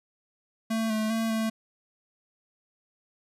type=tone with pitch steps; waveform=square; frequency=223.6 / 217.2 / 224.6 / 221.9 Hz; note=A3 / A3 / A3 / A3; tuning=+28 / -22 / +36 / +15 cents; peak=-26 dBFS; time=0.7-1.5 s; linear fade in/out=10 ms; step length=200 ms; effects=resampled to 32000 Hz + 11-bit